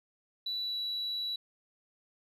sine tone with pitch glide, 3953 to 3928 Hz, B7 to B7, +1 to -10 cents, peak -31 dBFS, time 0.46-1.36 s, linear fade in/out 5 ms, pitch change -11 cents, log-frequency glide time 0.61-0.78 s, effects tanh soft clip ceiling -29 dBFS

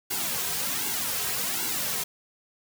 white noise with flanger, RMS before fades -29 dBFS, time 0.1-2.04 s, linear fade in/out 10 ms, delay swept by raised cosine 1.6 to 3.5 ms, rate 1.3 Hz, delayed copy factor -1, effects none

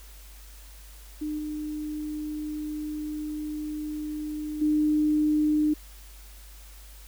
sine tone with level steps, 303 Hz, D#4, 46 cents flat, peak -28 / -30 / -20 dBFS, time 1.21-5.74 s, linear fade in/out 10 ms, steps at 1.38 / 4.61 s, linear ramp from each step 10 ms, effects added 50 Hz sine -45 dBFS peak until 7.07 s + white hiss -52 dBFS RMS until 7.07 s

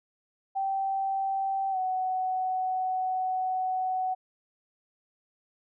sine tone with pitch glide, 777 to 746.2 Hz, G5 to F#5, -16 to +14 cents, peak -26 dBFS, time 0.55-4.15 s, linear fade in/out 20 ms, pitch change -70 cents, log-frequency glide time 1.71-1.77 s, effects none

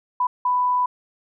sine tone bursts at uneven times, 993 Hz, B5, 9 cents sharp, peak -17 dBFS, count 2, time 0.2-0.27 / 0.45-0.86 s, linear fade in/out 5 ms, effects none

